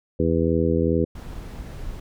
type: harmonic tone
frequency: 82.41 Hz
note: E2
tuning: in tune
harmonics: 1 / 2 / 3 / 4 / 5 / 6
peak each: -25 / -25 / -25 / -25 / -25 / -25 dBFS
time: 0.19-1.05 s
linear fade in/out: 10 ms
type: noise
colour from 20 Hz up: brown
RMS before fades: -34 dBFS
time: 1.15-2 s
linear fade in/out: 5 ms
effects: none